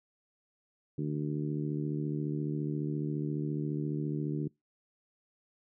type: harmonic tone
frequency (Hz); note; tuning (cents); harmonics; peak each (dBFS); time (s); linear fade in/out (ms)
74.5; D2; +25; 2 / 3 / 4 / 5 / 6; -33 / -40 / -36 / -40 / -49; 0.98-4.48; 5
effects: noise-tail reverb RT60 0.2 s tail -26 dB re dry